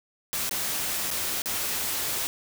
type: noise with dropouts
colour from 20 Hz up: white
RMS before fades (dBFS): -29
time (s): 0.33-2.27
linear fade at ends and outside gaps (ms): 0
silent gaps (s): 0.494-0.511 / 1.105-1.112 / 1.419-1.458
effects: none